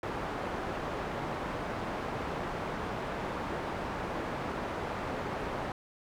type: low-pass noise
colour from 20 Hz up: white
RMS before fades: -36 dBFS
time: 0.03-5.72 s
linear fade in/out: 2 ms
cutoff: 1000 Hz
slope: 12 dB/octave
effects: none